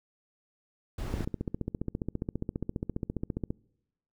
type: noise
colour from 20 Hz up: brown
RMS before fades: -35 dBFS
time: 0.98-1.25 s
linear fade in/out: 5 ms
type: click train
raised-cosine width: 3 ms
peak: -19 dBFS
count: 36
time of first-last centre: 1.14-3.505 s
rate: 14.8 Hz
effects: noise-tail reverb RT60 0.9 s tail -26 dB re dry